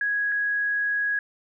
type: tone pair in turn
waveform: sine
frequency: 1661.2 / 1661.2 Hz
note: G#6 / G#6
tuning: 0 / 0 cents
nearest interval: unison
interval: 0 cents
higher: neither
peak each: -22 dBFS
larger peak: neither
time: 0.01-0.32 / 0.32-1.19 s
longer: second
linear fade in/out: 2 ms
effects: none